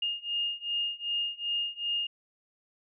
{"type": "beating tone pair", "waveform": "sine", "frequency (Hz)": [2834, 2836.6], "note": ["F7", "F7"], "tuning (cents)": [25, 26], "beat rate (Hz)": 2.6, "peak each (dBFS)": [-33, -32], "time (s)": [0.02, 2.07], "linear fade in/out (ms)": 5, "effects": []}